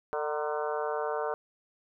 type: harmonic tone with a mistuned harmonic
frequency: 150 Hz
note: D3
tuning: 37 cents sharp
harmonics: 3 / 4 / 5 / 6 / 7 / 8 / 9 / 10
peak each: -33 / -35 / -37 / -39 / -40 / -41 / -42 / -43 dBFS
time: 0.13-1.34 s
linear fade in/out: 0 ms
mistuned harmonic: 6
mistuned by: +68 cents
effects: none